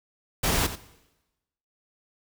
pink noise with echo, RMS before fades -24 dBFS, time 0.43-0.67 s, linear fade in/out 10 ms, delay 89 ms, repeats 1, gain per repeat -12 dB, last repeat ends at 0.759 s, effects noise-tail reverb RT60 1.0 s tail -18 dB re dry

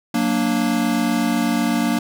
square chord, Gb augmented, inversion none, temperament equal, 185 / 233.1 / 293.7 Hz, Gb3 / Bb3 / D4, 0 / 0 / 0 cents, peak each -26 / -20 / -23 dBFS, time 0.14-1.99 s, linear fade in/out 5 ms, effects none

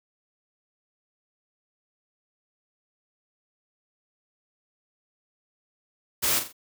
white noise with echo, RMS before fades -24 dBFS, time 6.22-6.4 s, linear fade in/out 20 ms, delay 43 ms, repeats 3, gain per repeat -8 dB, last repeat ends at 6.529 s, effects none

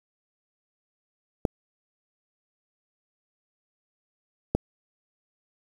clicks, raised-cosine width 2 ms, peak -8 dBFS, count 2, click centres 1.452 / 4.55 s, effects 7-bit

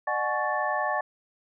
sine tone cluster, 604 / 739 / 850 / 1112 / 1761 Hz, D5 / F#5 / G#5 / C#6 / A6, +48 / -2 / +40 / +5 / +1 cents, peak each -31 dBFS, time 0.07-1.01 s, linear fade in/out 5 ms, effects none

